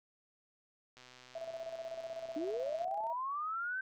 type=click train; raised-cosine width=0.2 ms; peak=-38 dBFS; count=237; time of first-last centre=0.97-2.843 s; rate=126 Hz
type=tone with tremolo; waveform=sine; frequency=659.3 Hz; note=E5; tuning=in tune; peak=-38 dBFS; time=1.35-3.13 s; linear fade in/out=5 ms; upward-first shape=square; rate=16 Hz; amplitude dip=60%
type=linear sweep; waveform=sine; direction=up; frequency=288 to 1560 Hz; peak=-35 dBFS; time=2.36-3.81 s; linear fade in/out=5 ms
effects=none